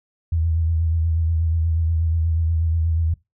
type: tone with vibrato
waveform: sine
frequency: 81.7 Hz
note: E2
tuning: 15 cents flat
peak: -17 dBFS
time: 0.32-3.14 s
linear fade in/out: 5 ms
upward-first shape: triangle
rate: 8.3 Hz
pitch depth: 56 cents each way
effects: noise-tail reverb RT60 0.2 s tail -21 dB re dry